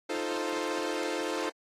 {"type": "chord", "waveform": "sawtooth", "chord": "F dominant seventh", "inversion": "third", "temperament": "equal", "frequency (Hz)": [311.1, 349.2, 440, 523.3], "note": ["Eb4", "F4", "A4", "C5"], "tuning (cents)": [0, 0, 0, 0], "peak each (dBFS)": -32, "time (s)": [0.09, 1.5], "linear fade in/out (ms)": 10, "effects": ["low-pass 8000 Hz 12 dB/octave", "AAC 48 kbps"]}